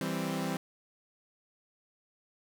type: chord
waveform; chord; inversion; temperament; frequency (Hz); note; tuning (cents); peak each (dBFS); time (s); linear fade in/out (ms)
sawtooth; C major; first; equal; 164.81 / 196 / 261.6; E3 / G3 / C4; 0 / 0 / 0; -32; 0.01-0.57; 2
effects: 10-bit